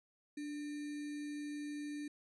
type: tone with sample-and-hold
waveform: sine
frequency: 293.7 Hz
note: D4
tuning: in tune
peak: -40 dBFS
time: 0.37-2.08 s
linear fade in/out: 5 ms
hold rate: 2100 Hz
effects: resampled to 24000 Hz